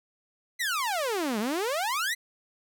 sawtooth exponential two-way sweep, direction down then up, 2071 to 201.3 to 2071 Hz, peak -23 dBFS, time 0.59-2.15 s, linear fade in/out 20 ms, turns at 1.39 s, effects none

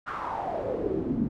brown noise with band-pass filter sweep, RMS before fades -30 dBFS, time 0.06-1.29 s, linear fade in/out 20 ms, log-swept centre 1400 to 210 Hz, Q 4.7, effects none

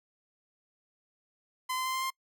sawtooth tone with pitch steps, 1025 / 1032.1 / 1039.3 / 1046.5 / 1053.8 Hz, C6 / C6 / C6 / C6 / C6, -36 / -24 / -12 / 0 / +12 cents, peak -27 dBFS, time 1.69-2.105 s, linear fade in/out 10 ms, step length 83 ms, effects noise-tail reverb RT60 0.1 s tail -25 dB re dry

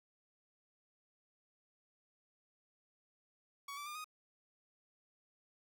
sawtooth tone with pitch steps, 1124 / 1163 / 1203.3 / 1245 Hz, C#6 / D6 / D6 / D#6, +24 / -17 / +42 / +1 cents, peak -40 dBFS, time 3.68-4.044 s, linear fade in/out 5 ms, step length 91 ms, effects none

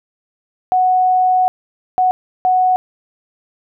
sine tone bursts at uneven times, 739 Hz, F#5, 2 cents flat, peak -10 dBFS, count 3, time 0.72-1.48 / 1.98-2.11 / 2.45-2.76 s, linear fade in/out 0 ms, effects none

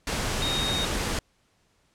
sine tone in noise, 3729 Hz, A#7, in tune, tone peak -27 dBFS, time 0.42-0.85 s, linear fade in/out 2 ms, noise pink, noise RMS -28 dBFS, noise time 0.07-1.19 s, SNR -2 dB, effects pink hiss -67 dBFS RMS until 1.94 s + low-pass 9000 Hz 12 dB/octave

